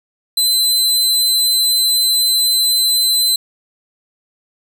sawtooth tone, 4048 Hz, B7, 42 cents sharp, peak -9 dBFS, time 0.37-3.36 s, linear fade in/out 5 ms, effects none

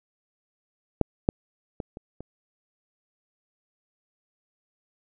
clicks, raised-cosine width 2 ms, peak -6 / -6 / -18 / -25 / -25 dBFS, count 5, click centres 1.013 / 1.289 / 1.802 / 1.971 / 2.206 s, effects none

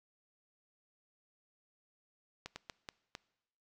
slowing click train, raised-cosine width 0.2 ms, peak -25 dBFS, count 5, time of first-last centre 2.46-3.151 s, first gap 100 ms, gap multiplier 1.38, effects noise-tail reverb RT60 0.9 s tail -22 dB re dry

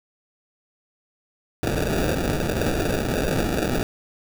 violet noise with sample-and-hold, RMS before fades -23 dBFS, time 1.63-3.83 s, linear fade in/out 0 ms, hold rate 1050 Hz, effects none

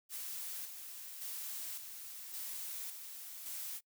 blue noise with tremolo, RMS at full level -43 dBFS, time 0.09-3.81 s, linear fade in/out 50 ms, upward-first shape square, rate 0.89 Hz, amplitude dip 45%, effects noise-tail reverb RT60 0.1 s tail -24 dB re dry

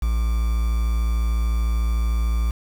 triangle tone with quantisation, 56.8 Hz, A#1, 44 cents flat, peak -16 dBFS, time 0.02-2.51 s, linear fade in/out 5 ms, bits 6, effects none

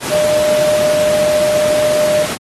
sine tone in noise, 606 Hz, D#5, 46 cents flat, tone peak -11 dBFS, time 0.09-2.27 s, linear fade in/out 50 ms, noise pink, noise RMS -21 dBFS, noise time 0-2.38 s, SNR +7 dB, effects high-pass 150 Hz 12 dB/octave + AAC 32 kbps

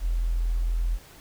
sine tone, 42.01 Hz, E1, 34 cents sharp, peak -22 dBFS, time 0-0.99 s, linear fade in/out 50 ms, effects pink hiss -50 dBFS RMS until 1.2 s

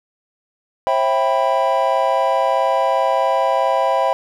triangle chord, C major seventh, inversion none, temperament equal with one note detuned, 536.4 / 659.3 / 784 / 987.8 Hz, C5 / E5 / G5 / B5, +43 / 0 / 0 / 0 cents, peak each -18 dBFS, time 0.87-4.13 s, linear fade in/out 0 ms, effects none

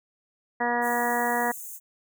harmonic tone, 240 Hz, B3, 49 cents flat, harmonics 1 / 2 / 3 / 4 / 5 / 6 / 7 / 8, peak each -32 / -31 / -28 / -29 / -37 / -39 / -32 / -31 dBFS, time 0.6-1.52 s, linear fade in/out 10 ms
white high-pass noise, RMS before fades -39 dBFS, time 0.81-1.8 s, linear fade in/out 50 ms, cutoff 6300 Hz, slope 96 dB/octave
effects none

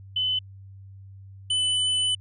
sine / square tone pair in turn, 3022 / 3001 Hz, F#7 / F#7, +36 / +24 cents, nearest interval unison, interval 12 cents, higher first, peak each -22 dBFS, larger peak neither, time 0.16-0.39 / 1.5-2.15 s, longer second, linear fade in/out 5 ms, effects added 97 Hz sine -42 dBFS peak until 2.2 s + resampled to 24000 Hz

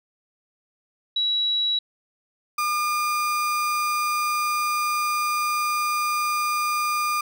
sine / 35% pulse tone pair in turn, 3900 / 1208.4 Hz, B7 / D6, -23 / +49 cents, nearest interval octave + minor sixth, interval 2028 cents, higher first, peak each -20 dBFS, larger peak neither, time 1.16-1.79 / 2.58-7.21 s, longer second, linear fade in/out 5 ms, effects none

